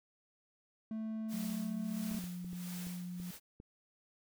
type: tone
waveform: triangle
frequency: 220 Hz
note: A3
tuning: in tune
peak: -35 dBFS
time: 0.91-2.19 s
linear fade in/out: 2 ms
type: noise with tremolo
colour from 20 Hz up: white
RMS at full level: -48 dBFS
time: 1.28-3.4 s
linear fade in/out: 50 ms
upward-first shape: sine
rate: 1.5 Hz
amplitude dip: 80%
type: tone with pitch glide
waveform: sine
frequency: 185 to 178.08 Hz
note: F#3 to F3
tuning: 0 to +34 cents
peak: -40 dBFS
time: 1.33-3.31 s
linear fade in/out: 5 ms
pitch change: -66 cents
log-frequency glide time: 2.17-2.24 s
type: clicks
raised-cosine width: 3 ms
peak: -38 dBFS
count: 8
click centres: 2.114 / 2.149 / 2.24 / 2.446 / 2.531 / 2.869 / 3.2 / 3.601 s
effects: none